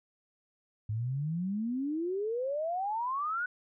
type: exponential sweep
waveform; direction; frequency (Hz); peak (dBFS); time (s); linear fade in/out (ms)
sine; up; 103.5 to 1500; -30; 0.89-3.46; 5
effects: none

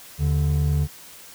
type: tone pair together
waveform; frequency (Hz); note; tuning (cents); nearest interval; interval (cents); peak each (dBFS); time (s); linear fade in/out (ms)
triangle; 77.29 / 145.9; D#2 / D3; -11 / -11; major seventh; 1100; -19; 0.18-0.88; 50
effects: white hiss -44 dBFS RMS until 1.34 s

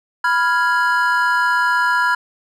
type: chord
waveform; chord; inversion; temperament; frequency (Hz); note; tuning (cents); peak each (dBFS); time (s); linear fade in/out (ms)
triangle; F diminished; second; equal; 987.8 / 1396.9 / 1661.2; Cb6 / F6 / Ab6; 0 / 0 / 0; -16 / -16 / -18; 0.24-2.15; 5
effects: none

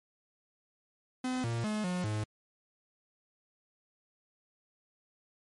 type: tone with pitch steps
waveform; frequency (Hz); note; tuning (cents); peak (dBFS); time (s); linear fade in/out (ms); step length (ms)
45% pulse; 254.8 / 116.6 / 213.2 / 180.1 / 106.9; C4 / A#2 / G#3 / F#3 / A2; -46 / +1 / +46 / -46 / -49; -31; 1.24-2.24; 5; 200
effects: MP3 48 kbps

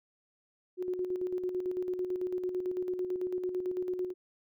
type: tone with tremolo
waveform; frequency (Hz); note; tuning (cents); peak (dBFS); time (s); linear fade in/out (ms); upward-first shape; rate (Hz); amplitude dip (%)
sine; 364.6; F#4; -25; -29; 0.77-4.14; 50; square; 9; 50
effects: none

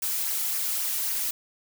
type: noise with flanger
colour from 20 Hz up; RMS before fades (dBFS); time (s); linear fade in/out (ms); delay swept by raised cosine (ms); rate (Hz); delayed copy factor
blue; -28; 0.02-1.31; 5; 0.24 to 1.94; 3.7; -0.5
effects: none

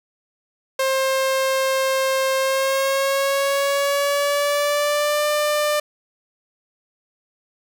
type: tone with pitch glide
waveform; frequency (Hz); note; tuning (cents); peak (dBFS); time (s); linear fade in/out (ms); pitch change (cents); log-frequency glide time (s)
sawtooth; 531 to 596; C5 to D5; +25 to +25; -14; 0.79-5.8; 5; +200; 2.38-5.27
effects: none

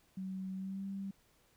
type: tone with pitch glide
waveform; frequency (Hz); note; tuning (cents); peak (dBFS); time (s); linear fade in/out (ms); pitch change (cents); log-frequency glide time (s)
sine; 189.1 to 195.66; F#3 to G3; +38 to -3; -38; 0.17-1.11; 5; +59; 0.55-0.84
effects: pink hiss -70 dBFS RMS until 1.56 s

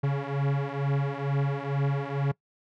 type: beating tone pair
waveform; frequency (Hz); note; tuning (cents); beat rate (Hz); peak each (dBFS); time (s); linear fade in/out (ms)
45% pulse; 138.59 / 140.79; C#3 / C#3; 0 / +27; 2.2; -28; 0.03-2.32; 10
effects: noise-tail reverb RT60 0.1 s tail -22 dB re dry + low-pass 2000 Hz 12 dB/octave

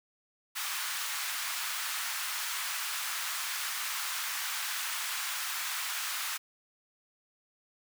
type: high-pass noise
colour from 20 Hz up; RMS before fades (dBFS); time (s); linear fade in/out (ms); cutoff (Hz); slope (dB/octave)
pink; -35; 0.55-6.38; 20; 1100; 24
effects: none

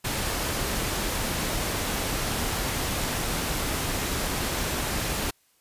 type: noise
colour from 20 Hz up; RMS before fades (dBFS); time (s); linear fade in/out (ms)
pink; -28; 0.04-5.31; 10
effects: white hiss -65 dBFS RMS until 5.6 s + resampled to 32000 Hz

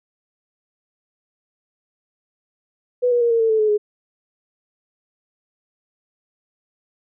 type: tone with pitch steps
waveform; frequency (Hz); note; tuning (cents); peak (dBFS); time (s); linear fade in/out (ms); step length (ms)
sine; 493.9 / 482.3 / 471.1 / 460 / 449.3 / 438.7 / 428.5 / 418.4; B4 / B4 / A#4 / A#4 / A4 / A4 / A4 / G#4; 0 / -41 / +18 / -23 / +36 / -5 / -46 / +13; -14; 3.02-3.78; 20; 95
effects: none

